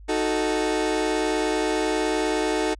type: chord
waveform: 30% pulse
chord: D# diminished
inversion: none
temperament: equal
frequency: 311.1 / 370 / 440 Hz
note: D#4 / F#4 / A4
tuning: 0 / 0 / 0 cents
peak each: -23 / -25 / -23 dBFS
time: 0.08-2.75 s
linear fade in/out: 20 ms
effects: added 50 Hz sine -41 dBFS peak until 2.79 s + resampled to 22050 Hz